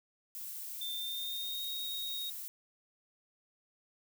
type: noise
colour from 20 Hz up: violet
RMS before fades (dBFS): -43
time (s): 0.35-2.48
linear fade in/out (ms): 0
type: tone with pitch glide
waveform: sine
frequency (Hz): 3572 to 3754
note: A7 to A#7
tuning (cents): +25 to +11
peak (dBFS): -37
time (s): 0.81-2.3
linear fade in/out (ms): 5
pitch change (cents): +86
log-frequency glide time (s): 0.92-1.69
effects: none